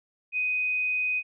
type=tone; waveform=sine; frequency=2500 Hz; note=D#7; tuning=8 cents sharp; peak=-24 dBFS; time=0.32-1.23 s; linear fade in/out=50 ms; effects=none